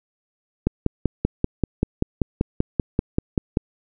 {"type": "click train", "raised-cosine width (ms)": 3, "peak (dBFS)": -5, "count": 16, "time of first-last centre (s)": [0.67, 3.571], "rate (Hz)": 5.17, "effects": []}